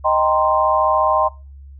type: chord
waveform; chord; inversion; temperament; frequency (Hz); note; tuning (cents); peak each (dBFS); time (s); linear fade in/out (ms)
sine; C minor seventh; first; equal; 622.3 / 784 / 932.3 / 1046.5; Eb5 / G5 / Bb5 / C6; 0 / 0 / 0 / 0; -18 / -20 / -21 / -17; 0.04-1.29; 20
effects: noise-tail reverb RT60 0.3 s tail -21 dB re dry + added 69 Hz sine -36 dBFS peak until 1.79 s